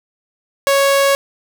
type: tone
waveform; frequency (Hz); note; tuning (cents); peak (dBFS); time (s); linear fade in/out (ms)
sawtooth; 554; C#5; -1; -7; 0.67-1.15; 0
effects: none